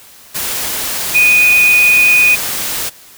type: tone in noise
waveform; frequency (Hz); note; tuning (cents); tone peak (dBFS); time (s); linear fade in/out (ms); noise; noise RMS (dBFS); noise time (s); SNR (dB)
sine; 2477; D#7; -8; -6; 1.14-2.36; 20; white; -19; 0.34-2.9; +10
effects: white hiss -40 dBFS RMS until 3.17 s